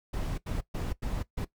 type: noise bursts at uneven times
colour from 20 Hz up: brown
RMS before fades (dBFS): -32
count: 5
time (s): 0.13-0.38 / 0.46-0.61 / 0.74-0.93 / 1.02-1.23 / 1.37-1.45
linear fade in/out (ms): 10
effects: noise-tail reverb RT60 0.1 s tail -17 dB re dry